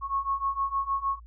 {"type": "beating tone pair", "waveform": "sine", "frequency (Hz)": [1094, 1100.5], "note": ["C#6", "C#6"], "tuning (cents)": [-23, -13], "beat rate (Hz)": 6.5, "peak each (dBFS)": [-30, -28], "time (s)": [0.01, 1.2], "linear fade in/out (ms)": 50, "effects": ["added 57 Hz sine -45 dBFS peak until 1.26 s"]}